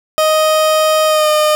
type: tone with pitch glide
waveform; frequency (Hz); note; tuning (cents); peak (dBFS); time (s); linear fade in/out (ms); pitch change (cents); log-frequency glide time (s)
30% pulse; 624 to 609.4; D#5 to D#5; +5 to -36; -7; 0.18-1.55; 0; -41; 1.06-1.29
effects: none